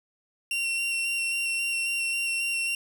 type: tone with vibrato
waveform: 40% pulse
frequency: 2740 Hz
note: F7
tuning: 34 cents flat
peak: -25 dBFS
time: 0.51-2.75 s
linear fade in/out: 2 ms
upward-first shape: square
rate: 3.7 Hz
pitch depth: 12 cents each way
effects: none